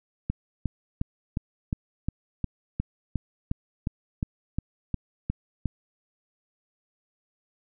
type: click train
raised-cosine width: 5 ms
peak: -14 dBFS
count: 16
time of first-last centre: 0.3-5.657 s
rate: 2.8 Hz
effects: none